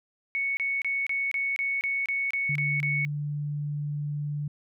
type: tone bursts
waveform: sine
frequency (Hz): 2217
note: C#7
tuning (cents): 0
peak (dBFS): -25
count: 11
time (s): 0.35-3.05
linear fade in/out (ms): 0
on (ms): 220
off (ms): 28
type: tone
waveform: sine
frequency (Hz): 146.83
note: D3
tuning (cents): 0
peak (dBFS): -28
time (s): 2.49-4.48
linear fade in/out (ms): 5
effects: none